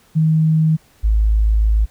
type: tone pair in turn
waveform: sine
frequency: 158.1 / 53.62 Hz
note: D#3 / A1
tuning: +28 / -44 cents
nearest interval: octave + perfect fifth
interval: 1872 cents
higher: first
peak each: -11 dBFS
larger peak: neither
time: 0.15-0.77 / 1.03-1.86 s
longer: second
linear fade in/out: 20 ms
effects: pink hiss -53 dBFS RMS until 1.9 s